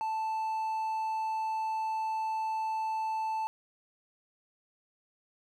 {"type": "tone", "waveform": "triangle", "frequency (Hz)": 880, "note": "A5", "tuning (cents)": 0, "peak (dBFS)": -28, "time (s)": [0.01, 3.47], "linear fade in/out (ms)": 0, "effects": []}